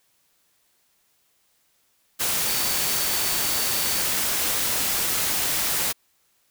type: tone in noise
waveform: sine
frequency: 4522 Hz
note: C#8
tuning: 34 cents sharp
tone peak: -33 dBFS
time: 2.46-4.03 s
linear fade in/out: 20 ms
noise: white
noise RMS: -24 dBFS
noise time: 2.19-5.93 s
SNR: -12 dB
effects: white hiss -66 dBFS RMS until 6.5 s